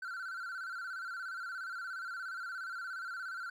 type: tone with vibrato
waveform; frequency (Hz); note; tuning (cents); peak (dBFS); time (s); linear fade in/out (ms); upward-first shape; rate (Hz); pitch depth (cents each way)
triangle; 1451; F#6; -34; -37; 0.02-3.5; 5; square; 17; 82
effects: none